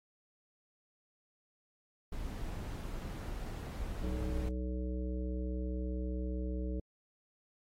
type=noise; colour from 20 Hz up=brown; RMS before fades=-40 dBFS; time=2.12-4.49 s; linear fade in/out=5 ms
type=harmonic tone; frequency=62.4 Hz; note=B1; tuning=19 cents sharp; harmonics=1 / 3 / 5 / 7 / 9; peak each=-35 / -43 / -43 / -46 / -49 dBFS; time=4.03-6.8 s; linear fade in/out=5 ms
effects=AAC 48 kbps